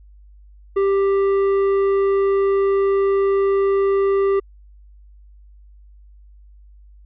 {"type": "tone with tanh clipping", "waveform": "sine", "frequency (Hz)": 393.3, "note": "G4", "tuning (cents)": 6, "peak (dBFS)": -16, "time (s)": [0.76, 4.4], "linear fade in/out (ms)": 10, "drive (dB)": 9, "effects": ["added 50 Hz sine -43 dBFS peak until 7.05 s"]}